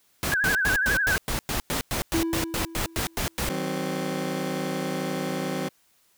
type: noise bursts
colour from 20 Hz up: pink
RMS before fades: -27 dBFS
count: 16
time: 0.23-3.49 s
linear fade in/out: 0 ms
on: 110 ms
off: 100 ms
type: tone with vibrato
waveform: sine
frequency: 1588 Hz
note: G6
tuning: 22 cents sharp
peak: -21 dBFS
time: 0.32-1.16 s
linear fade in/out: 0 ms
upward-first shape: sine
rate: 12 Hz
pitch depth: 100 cents each way
type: tone with exponential decay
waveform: triangle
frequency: 329.6 Hz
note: E4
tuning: in tune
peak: -19 dBFS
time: 2.14-3.43 s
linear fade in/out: 2 ms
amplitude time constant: 280 ms
type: chord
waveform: 20% pulse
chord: C diminished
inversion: first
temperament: just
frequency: 156.98 / 188.37 / 261.6 Hz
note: Eb3 / Gb3 / C4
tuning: +16 / +31 / 0 cents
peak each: -28 / -26 / -26 dBFS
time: 3.49-5.69 s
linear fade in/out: 10 ms
effects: white hiss -64 dBFS RMS until 6.17 s